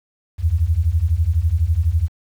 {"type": "beating tone pair", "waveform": "sine", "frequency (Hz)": [75.6, 87.6], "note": ["D#2", "F2"], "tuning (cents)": [-49, 6], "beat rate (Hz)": 12, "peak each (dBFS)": [-18, -17], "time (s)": [0.38, 2.09], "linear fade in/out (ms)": 50, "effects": ["8-bit"]}